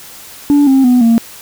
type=tone with pitch steps; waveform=sine; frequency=288.2 / 267.4 / 248 / 230.1 Hz; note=D4 / C4 / B3 / A#3; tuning=-33 / +38 / +7 / -22 cents; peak=-3 dBFS; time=0.5-1.18 s; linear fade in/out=0 ms; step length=170 ms; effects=tanh soft clip ceiling -4 dBFS + white hiss -34 dBFS RMS until 1.41 s